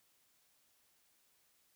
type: silence
effects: white hiss -73 dBFS RMS until 1.75 s